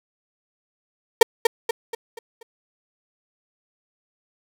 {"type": "tone with echo", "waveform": "35% pulse", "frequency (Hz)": 460.5, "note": "A#4", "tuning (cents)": -21, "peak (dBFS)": -4, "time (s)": [1.21, 1.23], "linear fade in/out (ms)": 5, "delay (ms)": 240, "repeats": 5, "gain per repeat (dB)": -7, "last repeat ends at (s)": 2.43, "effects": []}